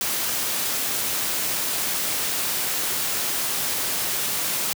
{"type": "noise", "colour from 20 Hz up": "white", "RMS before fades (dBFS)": -25, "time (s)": [0.01, 4.73], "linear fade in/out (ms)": 0, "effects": ["high-pass 100 Hz 12 dB/octave"]}